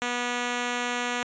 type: tone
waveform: 5% pulse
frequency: 243.6 Hz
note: B3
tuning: 24 cents flat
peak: -15 dBFS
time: 0.02-1.23 s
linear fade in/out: 0 ms
effects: resampled to 16000 Hz